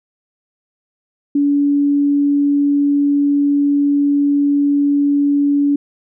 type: tone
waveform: sine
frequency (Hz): 285.7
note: D4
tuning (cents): -48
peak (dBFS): -11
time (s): 1.35-5.76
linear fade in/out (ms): 5
effects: none